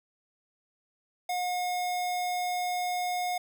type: tone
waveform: square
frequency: 720 Hz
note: F#5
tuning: 47 cents flat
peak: -29 dBFS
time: 1.29-3.38 s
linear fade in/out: 5 ms
effects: none